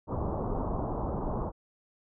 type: low-pass noise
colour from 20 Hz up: pink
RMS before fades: -32 dBFS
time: 0.07-1.52 s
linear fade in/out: 50 ms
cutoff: 1100 Hz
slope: 48 dB/octave
effects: none